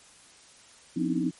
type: tone cluster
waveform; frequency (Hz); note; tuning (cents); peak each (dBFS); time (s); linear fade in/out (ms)
sine; 174.3 / 252.4 / 265.8 / 301.7 / 320.8; F3 / B3 / C4 / D4 / E4; -3 / +38 / +27 / +47 / -47; -31; 0.96-1.31; 10
effects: white hiss -54 dBFS RMS until 1.39 s + MP3 48 kbps